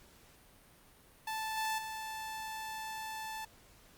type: tone with level steps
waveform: sawtooth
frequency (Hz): 878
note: A5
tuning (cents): -4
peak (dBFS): -32 / -29 / -36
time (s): 1.27-3.45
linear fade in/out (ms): 5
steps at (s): 1.57 / 1.78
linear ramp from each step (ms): 5
effects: pink hiss -61 dBFS RMS until 3.97 s + Opus 48 kbps